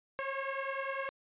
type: beating tone pair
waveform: 15% pulse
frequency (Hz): 538 / 547.9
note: C5 / C#5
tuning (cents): +48 / -20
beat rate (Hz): 9.9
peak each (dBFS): -31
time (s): 0.19-1.09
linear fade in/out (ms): 0
effects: resampled to 8000 Hz